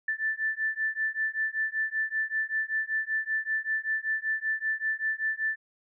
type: beating tone pair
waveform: sine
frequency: 1760 / 1765.2 Hz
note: A6 / A6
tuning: 0 / +5 cents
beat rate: 5.2 Hz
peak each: -30 / -30 dBFS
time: 0.08-5.56 s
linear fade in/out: 5 ms
effects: none